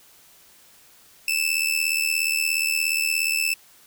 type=tone with amplitude modulation; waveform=sawtooth; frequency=2637 Hz; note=E7; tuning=in tune; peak=-14 dBFS; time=1.28-3.54 s; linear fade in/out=2 ms; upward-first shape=sine; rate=77 Hz; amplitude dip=80%; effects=white hiss -53 dBFS RMS until 3.86 s